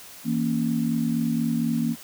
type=chord; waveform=sine; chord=A# diminished; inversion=second; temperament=equal with one note detuned; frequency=164.15 / 233.1 / 277.2 Hz; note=E3 / A#3 / C#4; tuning=-7 / 0 / 0 cents; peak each=-28 / -23 / -29 dBFS; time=0.24-1.96 s; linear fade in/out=50 ms; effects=white hiss -44 dBFS RMS until 2.03 s